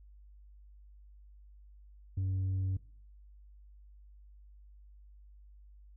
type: tone with tanh clipping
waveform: sine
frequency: 94.8 Hz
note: F#2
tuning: 43 cents sharp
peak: -31 dBFS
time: 2.17-2.77 s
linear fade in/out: 5 ms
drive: 3 dB
effects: noise-tail reverb RT60 0.5 s tail -19 dB re dry + added 50 Hz sine -53 dBFS peak until 5.96 s